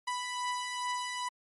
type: beating tone pair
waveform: sawtooth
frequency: 987.8 / 990.2 Hz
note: B5 / B5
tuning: 0 / +4 cents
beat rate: 2.4 Hz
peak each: -36 / -30 dBFS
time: 0.07-1.29 s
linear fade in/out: 10 ms
effects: MP3 48 kbps